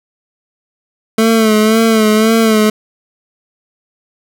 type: tone with vibrato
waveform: 25% pulse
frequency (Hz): 220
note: A3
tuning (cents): 0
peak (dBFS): -4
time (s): 1.18-2.7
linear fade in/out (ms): 5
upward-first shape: sine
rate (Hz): 1.9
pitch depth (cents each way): 51
effects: none